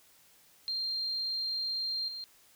sine tone with level steps, 4186 Hz, C8, in tune, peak -31 / -38 dBFS, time 0.68-2.24 s, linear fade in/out 0 ms, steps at 2.08 s, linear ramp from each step 2 ms, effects white hiss -62 dBFS RMS until 2.55 s

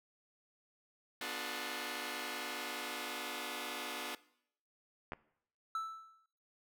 5% pulse chord, B diminished seventh, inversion none, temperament just, 246.9 / 296.3 / 355.6 / 426.7 Hz, B3 / D4 / F4 / Ab4, 0 / +15 / +31 / +47 cents, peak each -34 dBFS, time 1.21-4.15 s, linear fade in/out 2 ms
clicks, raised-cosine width 0.5 ms, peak -26 dBFS, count 2, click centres 5.121 / 5.134 s
triangle tone with exponential decay, 1318.5 Hz, E6, in tune, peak -31 dBFS, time 5.75-6.26 s, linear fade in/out 2 ms, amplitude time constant 110 ms
effects noise-tail reverb RT60 0.7 s tail -20 dB re dry

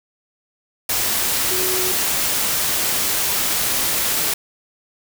sine tone in noise, 370 Hz, F#4, in tune, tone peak -25 dBFS, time 1.51-1.92 s, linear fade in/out 5 ms, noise white, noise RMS -20 dBFS, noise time 0.89-4.34 s, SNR -8 dB, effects none

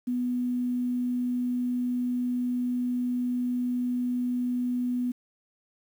sine tone with quantisation, 246.9 Hz, B3, in tune, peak -25 dBFS, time 0.07-5.12 s, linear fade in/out 10 ms, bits 9, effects none

